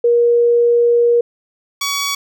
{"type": "tone pair in turn", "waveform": ["sine", "10% pulse"], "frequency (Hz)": [474.6, 1128.8], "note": ["A#4", "C#6"], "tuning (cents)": [31, 31], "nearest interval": "octave + minor third", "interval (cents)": 1500, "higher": "second", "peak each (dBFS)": -9, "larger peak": "neither", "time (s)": [[0.04, 1.21], [1.81, 2.15]], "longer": "first", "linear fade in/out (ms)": 5, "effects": []}